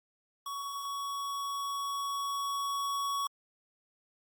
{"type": "tone with level ramp", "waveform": "square", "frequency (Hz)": 1120, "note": "C#6", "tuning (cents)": 18, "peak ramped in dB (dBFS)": [-36, -31], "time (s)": [0.46, 3.27], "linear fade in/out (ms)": 2, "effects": ["Opus 32 kbps"]}